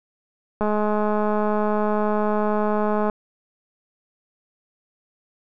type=click train; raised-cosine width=1 ms; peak=-10 dBFS; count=526; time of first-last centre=0.61-3.098 s; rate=211 Hz; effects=none